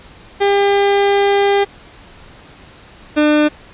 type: tone pair in turn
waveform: 30% pulse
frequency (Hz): 400.8 / 300.3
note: G4 / D4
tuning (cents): +38 / +39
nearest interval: perfect fourth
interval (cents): 499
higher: first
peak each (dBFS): -8 / -7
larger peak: second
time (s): 0.4-1.65 / 3.16-3.49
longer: first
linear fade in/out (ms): 20
effects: pink hiss -41 dBFS RMS until 3.73 s + resampled to 8000 Hz